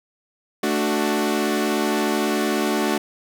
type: chord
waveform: sawtooth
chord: D major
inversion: second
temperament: equal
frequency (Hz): 220 / 293.7 / 370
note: A3 / D4 / F#4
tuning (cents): 0 / 0 / 0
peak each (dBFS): -20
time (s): 0.63-2.98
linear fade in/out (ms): 5
effects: none